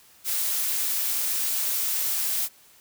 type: noise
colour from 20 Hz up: blue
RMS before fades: -26 dBFS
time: 0.24-2.49 s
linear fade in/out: 50 ms
effects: white hiss -55 dBFS RMS until 2.8 s